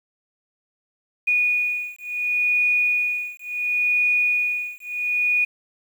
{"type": "beating tone pair", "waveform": "sine", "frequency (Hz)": [2460, 2460.71], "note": ["D#7", "D#7"], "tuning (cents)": [-20, -20], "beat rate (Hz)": 0.71, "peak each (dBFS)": -22, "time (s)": [1.27, 5.45], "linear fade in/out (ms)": 10, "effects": ["8-bit"]}